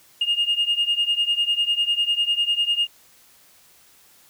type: beating tone pair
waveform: sine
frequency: 2836 / 2846 Hz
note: F7 / F7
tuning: +26 / +32 cents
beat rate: 10 Hz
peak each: -20 / -22 dBFS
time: 0.21-2.87 s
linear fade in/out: 5 ms
effects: tanh soft clip ceiling -13 dBFS + white hiss -54 dBFS RMS until 4.29 s